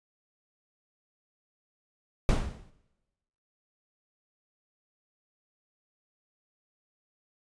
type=noise with exponential decay; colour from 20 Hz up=brown; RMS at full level=-19 dBFS; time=2.29-2.7 s; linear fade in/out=1 ms; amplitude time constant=88 ms; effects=noise-tail reverb RT60 1.0 s tail -19 dB re dry + resampled to 22050 Hz